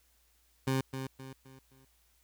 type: tone with echo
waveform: 20% pulse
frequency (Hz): 132.7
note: C3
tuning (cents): +25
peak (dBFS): -23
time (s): 0.67-0.81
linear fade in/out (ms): 5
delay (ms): 260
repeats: 4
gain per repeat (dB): -8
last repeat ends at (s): 1.85
effects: added 58 Hz sine -70 dBFS peak until 2.23 s + white hiss -70 dBFS RMS until 2.23 s